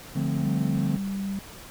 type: chord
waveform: triangle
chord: D minor seventh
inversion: none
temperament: equal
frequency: 146.83 / 174.61 / 220 / 261.6 Hz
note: D3 / F3 / A3 / C4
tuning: 0 / 0 / 0 / 0 cents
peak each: -25 / -28 / -29 / -29 dBFS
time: 0.15-0.97 s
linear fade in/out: 10 ms
type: tone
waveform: sine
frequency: 196 Hz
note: G3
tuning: in tune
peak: -27 dBFS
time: 0.43-1.39 s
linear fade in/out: 2 ms
effects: pink hiss -44 dBFS RMS until 1.7 s